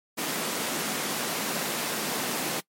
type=high-pass noise; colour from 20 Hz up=pink; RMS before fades=-30 dBFS; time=0.17-2.61 s; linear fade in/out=20 ms; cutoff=180 Hz; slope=24 dB/octave; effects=noise-tail reverb RT60 0.1 s tail -22 dB re dry + MP3 64 kbps